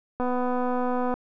click train, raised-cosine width 1 ms, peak -15 dBFS, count 235, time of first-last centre 0.2-1.14 s, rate 249 Hz, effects none

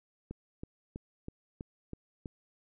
click train, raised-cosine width 3 ms, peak -27 dBFS, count 7, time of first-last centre 0.31-2.258 s, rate 3.08 Hz, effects none

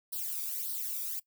violet noise with flanger, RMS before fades -36 dBFS, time 0.12-1.2 s, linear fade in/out 10 ms, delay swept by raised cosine 0.21 to 0.86 ms, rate 1.7 Hz, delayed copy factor +0.8, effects noise-tail reverb RT60 0.1 s tail -20 dB re dry

